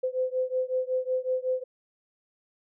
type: beating tone pair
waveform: sine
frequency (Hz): 510 / 515.4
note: C5 / C5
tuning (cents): -44 / -26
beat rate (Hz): 5.4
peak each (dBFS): -28 / -29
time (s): 0.03-1.64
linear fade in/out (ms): 10
effects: none